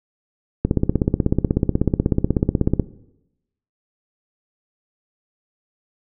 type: click train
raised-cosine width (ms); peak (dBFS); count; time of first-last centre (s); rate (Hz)
3; -3; 36; 0.65-2.797; 16.3
effects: noise-tail reverb RT60 0.9 s tail -18 dB re dry